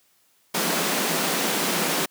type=high-pass noise; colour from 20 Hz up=pink; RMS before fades=-24 dBFS; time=0.54-2.06 s; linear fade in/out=10 ms; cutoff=160 Hz; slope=96 dB/octave; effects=white hiss -63 dBFS RMS until 2.1 s + high-pass 100 Hz 12 dB/octave